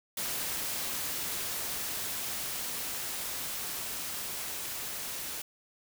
white noise with level ramp, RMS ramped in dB -34 to -38 dBFS, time 0.17-5.42 s, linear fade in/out 5 ms, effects none

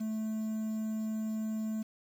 triangle tone with quantisation, 218.3 Hz, A3, 13 cents flat, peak -30 dBFS, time 0-1.83 s, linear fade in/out 10 ms, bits 9, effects none

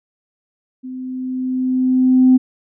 sine tone with level ramp, 256.7 Hz, C4, 33 cents flat, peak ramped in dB -27 to -5 dBFS, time 0.83-2.38 s, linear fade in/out 20 ms, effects tanh soft clip ceiling -2 dBFS

